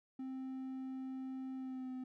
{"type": "tone with pitch glide", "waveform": "triangle", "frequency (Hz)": [262.3, 256.5], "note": ["C4", "C4"], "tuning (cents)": [4, -34], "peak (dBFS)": -39, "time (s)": [0.19, 2.04], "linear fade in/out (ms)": 5, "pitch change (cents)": -38, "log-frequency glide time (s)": [1.56, 1.92], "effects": []}